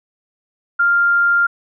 sine tone, 1396.9 Hz, F6, in tune, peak -11 dBFS, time 0.79-1.47 s, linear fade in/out 10 ms, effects none

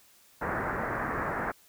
white low-pass noise, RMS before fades -32 dBFS, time 0.41-1.52 s, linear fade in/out 10 ms, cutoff 1800 Hz, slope 48 dB/octave, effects white hiss -60 dBFS RMS until 1.68 s

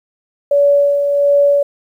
sine tone with tremolo, 570 Hz, C#5, 48 cents sharp, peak -7 dBFS, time 0.51-1.63 s, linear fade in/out 5 ms, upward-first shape sine, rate 1.4 Hz, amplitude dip 45%, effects 8-bit

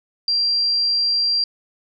sine tone, 4738 Hz, D8, 14 cents sharp, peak -16 dBFS, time 0.28-1.44 s, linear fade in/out 2 ms, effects none

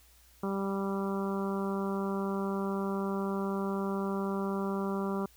harmonic tone, 196 Hz, G3, in tune, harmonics 1 / 2 / 3 / 4 / 5 / 6 / 7, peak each -32 / -35 / -42 / -44 / -42 / -42 / -46 dBFS, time 0.43-5.26 s, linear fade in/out 5 ms, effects added 60 Hz sine -61 dBFS peak until 5.36 s + white hiss -62 dBFS RMS until 5.36 s

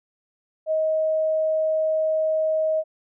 sine tone, 630 Hz, D#5, 21 cents sharp, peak -19 dBFS, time 0.66-2.84 s, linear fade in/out 50 ms, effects none

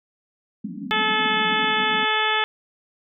white band-pass noise, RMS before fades -33 dBFS, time 0.64-2.05 s, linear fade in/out 5 ms, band 170 to 280 Hz, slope 96 dB/octave
harmonic tone, 432.5 Hz, A4, 30 cents flat, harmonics 1 / 2 / 3 / 4 / 5 / 6 / 7 / 8, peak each -30 / -25 / -26 / -25 / -28 / -29 / -29 / -27 dBFS, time 0.91-2.44 s, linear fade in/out 0 ms
effects none

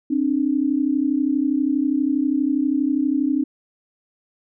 sine tone pair together, 267.1 / 299.5 Hz, C4 / D4, +36 / +34 cents, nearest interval major second, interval 198 cents, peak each -20 dBFS, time 0.1-3.44 s, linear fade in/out 10 ms, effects none

